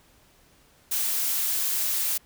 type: noise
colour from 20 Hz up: blue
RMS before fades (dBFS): -26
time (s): 0.91-2.18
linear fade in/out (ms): 10
effects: pink hiss -59 dBFS RMS until 2.25 s

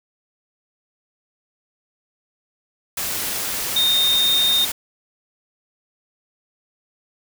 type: tone in noise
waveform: sine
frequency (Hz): 3672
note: A#7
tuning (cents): -27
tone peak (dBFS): -15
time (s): 3.76-4.65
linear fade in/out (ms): 5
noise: white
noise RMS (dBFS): -25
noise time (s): 2.97-4.72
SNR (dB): +7
effects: none

